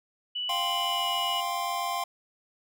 sine tone with pitch glide, 2960 to 2929 Hz, F#7 to F#7, 0 to -18 cents, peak -29 dBFS, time 0.35-1.41 s, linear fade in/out 10 ms, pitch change -18 cents, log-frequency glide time 0.89-1.06 s
square chord, F suspended second, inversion none, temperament just, 698.5 / 785.8 / 1047.7 Hz, F5 / G5 / C6, 0 / +4 / +2 cents, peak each -34 / -35 / -32 dBFS, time 0.49-2.04 s, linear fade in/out 5 ms
effects none

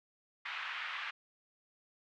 pink band-pass noise, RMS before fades -41 dBFS, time 0.45-1.11 s, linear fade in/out 10 ms, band 1200 to 3000 Hz, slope 24 dB/octave, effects none

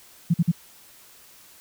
sine tone bursts, 169.3 Hz, E3, 46 cents sharp, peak -15 dBFS, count 3, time 0.3-0.517 s, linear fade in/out 10 ms, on 41 ms, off 47 ms, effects white hiss -51 dBFS RMS until 1.6 s

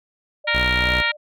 sine tone with tremolo, 599 Hz, D5, 34 cents sharp, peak -28 dBFS, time 0.44-1.17 s, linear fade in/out 10 ms, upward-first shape sine, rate 2.5 Hz, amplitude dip 70%
harmonic tone, 466.2 Hz, A#4, in tune, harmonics 2 / 3 / 4 / 5 / 6 / 7 / 8 / 9, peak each -30 / -26 / -22 / -23 / -30 / -28 / -32 / -32 dBFS, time 0.47-1.12 s, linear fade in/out 10 ms
sawtooth tone, 61.74 Hz, B1, in tune, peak -19 dBFS, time 0.54-1.02 s, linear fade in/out 10 ms
effects none

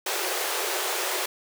pink high-pass noise, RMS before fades -28 dBFS, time 0.06-1.26 s, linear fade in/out 5 ms, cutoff 350 Hz, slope 96 dB/octave, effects none

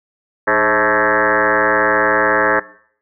sine tone with frequency modulation, 1100 Hz, C#6, 14 cents flat, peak -11 dBFS, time 0.47-2.6 s, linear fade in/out 10 ms, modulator 114 Hz, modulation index 6.5, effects noise-tail reverb RT60 0.6 s tail -20 dB re dry

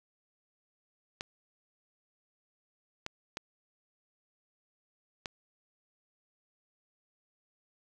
clicks, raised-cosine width 0.2 ms, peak -19 dBFS, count 4, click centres 1.209 / 3.064 / 3.371 / 5.258 s, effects none

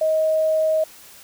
sine tone, 630 Hz, D#5, 21 cents sharp, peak -16 dBFS, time 0.01-0.84 s, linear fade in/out 5 ms, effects white hiss -45 dBFS RMS until 1.23 s

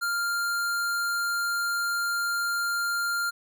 square tone, 1396.9 Hz, F6, in tune, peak -26 dBFS, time 0.01-3.31 s, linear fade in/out 20 ms, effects none

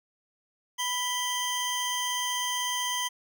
25% pulse tone pair together, 988 / 3146 Hz, B5 / G7, 0 / +6 cents, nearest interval octave + minor sixth, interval 2006 cents, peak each -27 dBFS, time 0.78-3.09 s, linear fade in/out 20 ms, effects none

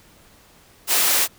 white high-pass noise, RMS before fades -18 dBFS, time 0.87-1.28 s, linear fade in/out 50 ms, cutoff 330 Hz, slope 12 dB/octave, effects pink hiss -52 dBFS RMS until 1.38 s

